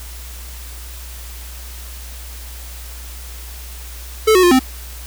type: tone with pitch steps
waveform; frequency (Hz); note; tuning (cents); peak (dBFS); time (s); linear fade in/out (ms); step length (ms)
square; 436.2 / 368.6 / 352.2 / 259.4; A4 / F#4 / F4 / C4; -15 / -7 / +15 / -15; -9; 4.27-4.594; 10; 81
effects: added 60 Hz sine -31 dBFS peak until 5.06 s + white hiss -37 dBFS RMS until 5.06 s